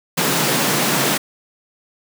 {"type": "high-pass noise", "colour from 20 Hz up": "pink", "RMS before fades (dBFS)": -18, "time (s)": [0.17, 1.18], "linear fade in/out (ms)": 10, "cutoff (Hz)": 130, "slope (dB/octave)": 96, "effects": []}